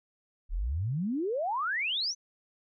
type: exponential sweep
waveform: sine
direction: up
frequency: 34.65 to 6272 Hz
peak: -28 dBFS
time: 0.49-2.15 s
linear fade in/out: 50 ms
effects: none